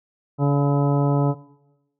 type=harmonic tone with a mistuned harmonic; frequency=142.6 Hz; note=C#3; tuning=49 cents sharp; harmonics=1 / 2 / 3 / 4 / 5 / 6 / 7 / 9; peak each=-17 / -23 / -27 / -29 / -31 / -33 / -34 / -36 dBFS; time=0.38-1.35 s; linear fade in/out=50 ms; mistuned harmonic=5; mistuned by=-28 cents; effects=noise-tail reverb RT60 1.0 s tail -20 dB re dry